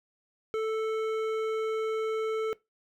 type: tone with hard clipping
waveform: sine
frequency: 440 Hz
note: A4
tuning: in tune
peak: -29 dBFS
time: 0.54-2.53 s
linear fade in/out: 0 ms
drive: 11 dB
effects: noise-tail reverb RT60 0.2 s tail -21 dB re dry